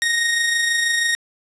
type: tone with amplitude modulation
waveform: sawtooth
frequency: 1864.7 Hz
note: A#6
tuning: in tune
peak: -12 dBFS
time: 0.02-1.15 s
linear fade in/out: 0 ms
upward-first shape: sine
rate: 26.2 Hz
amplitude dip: 35%
effects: resampled to 24000 Hz + 7-bit